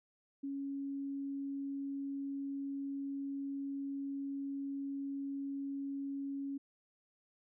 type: tone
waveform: sine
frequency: 277.2 Hz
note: C#4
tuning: in tune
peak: -37 dBFS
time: 0.43-6.58 s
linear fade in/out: 10 ms
effects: none